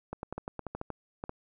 clicks, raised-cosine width 1 ms, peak -22 dBFS, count 12, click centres 0.13 / 0.231 / 0.326 / 0.38 / 0.479 / 0.593 / 0.667 / 0.75 / 0.814 / 0.903 / 1.239 / 1.294 s, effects none

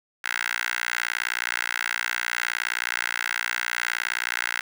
10% pulse tone with high-pass filter, 59.3 Hz, A#1, 30 cents sharp, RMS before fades -28 dBFS, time 0.24-4.61 s, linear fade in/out 5 ms, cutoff 1700 Hz, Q 3.5, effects none

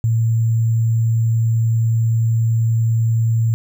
sine tone with sample-and-hold, 113.8 Hz, A#2, 41 cents flat, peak -13 dBFS, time 0.04-3.54 s, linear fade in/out 0 ms, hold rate 7350 Hz, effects none

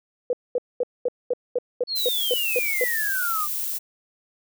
sine tone bursts, 493.9 Hz, B4, in tune, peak -19 dBFS, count 11, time 0.3-2.841 s, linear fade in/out 2 ms, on 31 ms, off 220 ms
sine exponential sweep, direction down, 4435 to 1174.7 Hz, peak -24 dBFS, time 1.87-3.48 s, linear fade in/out 50 ms
violet noise, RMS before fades -28 dBFS, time 1.95-3.79 s, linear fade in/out 20 ms
effects none

